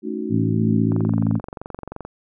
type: chord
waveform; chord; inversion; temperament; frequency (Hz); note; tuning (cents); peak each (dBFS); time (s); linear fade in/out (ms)
sine; D# half-diminished seventh; second; equal with one note detuned; 218 / 277.2 / 311.1 / 370; A3 / C#4 / D#4 / F#4; -16 / 0 / 0 / 0; -28 / -32 / -29 / -29; 0.02-1.11; 50
type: harmonic tone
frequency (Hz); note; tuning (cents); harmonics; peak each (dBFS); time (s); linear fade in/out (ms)
55; A1; 0; 2 / 3 / 4 / 5; -21 / -23 / -21 / -25; 0.29-1.41; 50
type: click train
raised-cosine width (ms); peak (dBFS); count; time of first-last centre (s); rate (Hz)
1; -18; 27; 0.92-2.05; 23
effects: none